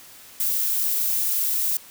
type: noise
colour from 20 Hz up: violet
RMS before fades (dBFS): -23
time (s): 0.4-1.77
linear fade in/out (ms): 2
effects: white hiss -46 dBFS RMS until 1.9 s